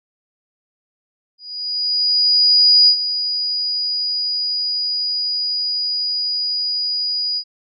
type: tone with ADSR envelope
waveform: sine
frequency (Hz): 4906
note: D#8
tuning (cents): -25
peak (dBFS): -7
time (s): 1.38-7.44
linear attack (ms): 1500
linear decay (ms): 77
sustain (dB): -11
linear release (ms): 66
effects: none